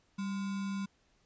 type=tone with sample-and-hold; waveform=sine; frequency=196 Hz; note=G3; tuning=in tune; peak=-33 dBFS; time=0.18-0.86 s; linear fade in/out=10 ms; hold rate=1225 Hz; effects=pink hiss -71 dBFS RMS until 1.25 s + resampled to 16000 Hz